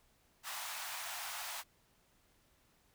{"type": "high-pass noise", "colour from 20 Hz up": "pink", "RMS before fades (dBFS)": -43, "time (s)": [0.43, 1.64], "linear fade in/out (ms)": 50, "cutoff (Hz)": 710, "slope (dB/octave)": 48, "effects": ["pink hiss -71 dBFS RMS until 2.94 s"]}